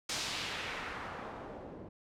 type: noise with low-pass filter sweep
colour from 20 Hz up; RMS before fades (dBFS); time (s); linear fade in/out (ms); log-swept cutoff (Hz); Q
white; -41; 0.09-1.89; 5; 6100 to 390; 1.2
effects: none